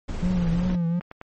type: noise with tremolo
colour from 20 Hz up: brown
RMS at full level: -27 dBFS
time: 0.08-0.76 s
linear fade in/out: 10 ms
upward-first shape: sine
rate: 18 Hz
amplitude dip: 30%
type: tone with vibrato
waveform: triangle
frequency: 174.61 Hz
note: F3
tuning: in tune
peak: -19 dBFS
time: 0.22-1 s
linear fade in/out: 10 ms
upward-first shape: triangle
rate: 2.7 Hz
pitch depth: 97 cents each way
type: clicks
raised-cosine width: 0.5 ms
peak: -23 dBFS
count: 4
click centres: 0.701 / 1.01 / 1.114 / 1.214 s
effects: MP3 32 kbps